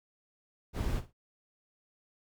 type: noise with echo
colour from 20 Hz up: brown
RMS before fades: -32 dBFS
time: 0.73-1.02 s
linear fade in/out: 50 ms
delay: 56 ms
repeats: 2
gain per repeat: -15 dB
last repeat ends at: 1.132 s
effects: none